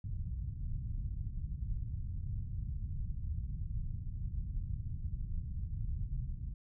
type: low-pass noise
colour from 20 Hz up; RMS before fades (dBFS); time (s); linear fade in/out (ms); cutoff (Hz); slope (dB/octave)
pink; -38; 0.04-6.54; 5; 130; 24
effects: none